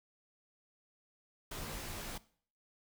pink noise with comb filter, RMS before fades -43 dBFS, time 1.51-2.18 s, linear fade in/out 5 ms, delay 16 ms, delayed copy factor -1, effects noise-tail reverb RT60 0.5 s tail -19 dB re dry

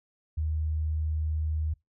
sine tone, 77.78 Hz, D#2, in tune, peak -26 dBFS, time 0.37-1.74 s, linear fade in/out 10 ms, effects noise-tail reverb RT60 0.2 s tail -25 dB re dry

